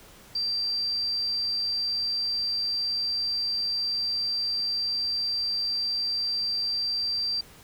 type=tone; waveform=sine; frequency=4699 Hz; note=D8; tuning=in tune; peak=-25 dBFS; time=0.35-7.41 s; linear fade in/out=5 ms; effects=pink hiss -51 dBFS RMS until 7.63 s